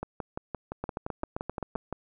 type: two click trains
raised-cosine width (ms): 1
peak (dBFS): -18 / -19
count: 8 / 12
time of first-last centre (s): 0.84-1.759 / 0.03-1.927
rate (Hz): 7.62 / 5.8
effects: none